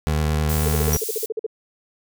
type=tone with vibrato; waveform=25% pulse; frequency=76.5 Hz; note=D#2; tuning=29 cents flat; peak=-15 dBFS; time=0.07-0.97 s; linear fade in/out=0 ms; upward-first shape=sine; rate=9.2 Hz; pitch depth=20 cents each way
type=high-pass noise; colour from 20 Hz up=white; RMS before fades=-29 dBFS; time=0.49-1.26 s; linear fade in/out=5 ms; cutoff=6000 Hz; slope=12 dB/octave
type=tone bursts; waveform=sine; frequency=440 Hz; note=A4; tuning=in tune; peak=-21 dBFS; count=12; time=0.66-1.465 s; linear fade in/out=5 ms; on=24 ms; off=47 ms
type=tone with exponential decay; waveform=sawtooth; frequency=5800 Hz; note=F#8; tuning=35 cents flat; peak=-15 dBFS; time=0.93-1.07 s; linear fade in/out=2 ms; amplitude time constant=29 ms
effects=none